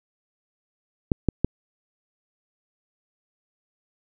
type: clicks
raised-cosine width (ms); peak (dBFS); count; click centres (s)
3; -6; 3; 1.118 / 1.287 / 1.446
effects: none